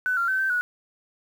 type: tone with pitch steps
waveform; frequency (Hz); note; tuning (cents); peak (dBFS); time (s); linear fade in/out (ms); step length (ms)
sine; 1500 / 1383 / 1534 / 1553 / 1464; F#6 / F6 / G6 / G6 / F#6; +23 / -17 / -38 / -17 / -19; -21; 0.06-0.61; 0; 110
effects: 8-bit